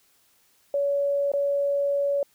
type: tone with dropouts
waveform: sine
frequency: 565 Hz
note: C#5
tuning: 33 cents sharp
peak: -21 dBFS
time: 0.74-2.23 s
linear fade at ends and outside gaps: 2 ms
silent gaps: 1.318-1.336 s
effects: white hiss -63 dBFS RMS until 2.34 s